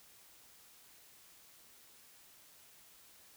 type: silence
effects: white hiss -61 dBFS RMS until 3.36 s